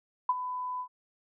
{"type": "tone with ADSR envelope", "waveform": "sine", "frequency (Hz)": 1001, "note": "B5", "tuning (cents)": 23, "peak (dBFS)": -20, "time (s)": [0.29, 0.88], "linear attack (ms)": 4, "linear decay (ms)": 36, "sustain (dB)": -12, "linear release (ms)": 78, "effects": []}